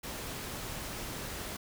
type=noise; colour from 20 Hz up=pink; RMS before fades=-40 dBFS; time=0.03-1.57 s; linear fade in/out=10 ms; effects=none